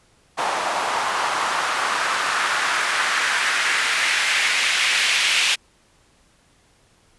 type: noise with band-pass filter sweep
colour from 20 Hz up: white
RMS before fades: -21 dBFS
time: 0.37-5.56 s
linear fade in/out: 20 ms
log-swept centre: 840 to 2700 Hz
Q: 1.8
effects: pink hiss -58 dBFS RMS until 7.18 s + resampled to 24000 Hz